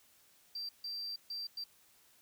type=tone bursts at uneven times; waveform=sine; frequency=4699 Hz; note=D8; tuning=in tune; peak=-36 dBFS; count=4; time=0.55-0.69 / 0.84-1.16 / 1.3-1.47 / 1.57-1.64 s; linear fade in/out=5 ms; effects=tanh soft clip ceiling -37 dBFS + white hiss -66 dBFS RMS until 2.21 s